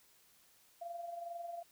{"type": "tone with amplitude modulation", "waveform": "sine", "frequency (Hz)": 687, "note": "F5", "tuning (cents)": -29, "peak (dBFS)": -39, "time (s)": [0.81, 1.63], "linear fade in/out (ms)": 10, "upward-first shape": "sine", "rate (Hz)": 22.2, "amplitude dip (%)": 55, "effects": ["white hiss -67 dBFS RMS until 1.71 s"]}